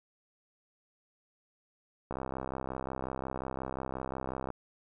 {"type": "click train", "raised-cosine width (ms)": 1, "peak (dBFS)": -22, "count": 158, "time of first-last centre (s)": [2.11, 4.503], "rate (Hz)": 65.6, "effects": []}